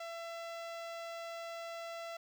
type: tone with notch filter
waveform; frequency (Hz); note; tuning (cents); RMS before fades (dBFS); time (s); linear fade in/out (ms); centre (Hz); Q
sawtooth; 671; E5; +31; -44; 0-2.17; 5; 11000; 0.56
effects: none